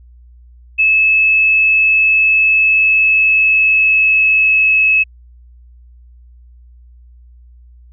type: tone with pitch glide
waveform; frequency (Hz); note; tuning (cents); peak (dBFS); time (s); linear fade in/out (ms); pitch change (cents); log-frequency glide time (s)
sine; 2600 to 2584; E7 to E7; -24 to -35; -8; 0.78-5.04; 20; -11; 2.59-4.87
effects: added 60 Hz sine -39 dBFS peak until 7.92 s